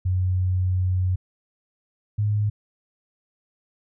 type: tone pair in turn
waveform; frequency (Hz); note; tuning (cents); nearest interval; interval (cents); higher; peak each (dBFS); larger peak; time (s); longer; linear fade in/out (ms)
sine; 92 / 104.68; F#2 / G#2; -9 / +14; major second; 223; second; -19; neither; 0.05-1.16 / 2.18-2.5; first; 10
effects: none